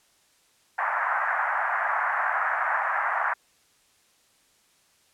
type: band-pass noise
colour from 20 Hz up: white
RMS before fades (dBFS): -26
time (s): 0.78-3.34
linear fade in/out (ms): 10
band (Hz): 690 to 1800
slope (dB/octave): 48
effects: white hiss -63 dBFS RMS until 5.13 s + low-pass 10000 Hz 12 dB/octave